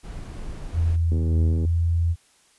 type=noise; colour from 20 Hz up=brown; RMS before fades=-34 dBFS; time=0.03-0.97 s; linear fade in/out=20 ms
type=tone with pitch glide; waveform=sine; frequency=83.3 to 84.22 Hz; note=E2 to E2; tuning=+19 to +38 cents; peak=-18 dBFS; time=0.73-2.16 s; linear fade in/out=50 ms; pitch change=+19 cents; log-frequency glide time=1.05-1.73 s
type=click train; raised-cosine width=3 ms; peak=-17 dBFS; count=44; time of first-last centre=1.12-1.65 s; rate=81.1 Hz
effects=white hiss -59 dBFS RMS until 2.58 s + resampled to 24000 Hz